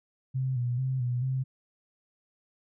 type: tone with pitch steps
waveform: sine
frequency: 130.9 / 122 / 131 / 122.9 / 131.2 Hz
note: C3 / B2 / C3 / B2 / C3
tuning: +1 / -21 / +2 / -8 / +5 cents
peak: -26 dBFS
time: 0.34-1.44 s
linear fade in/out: 20 ms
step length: 220 ms
effects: none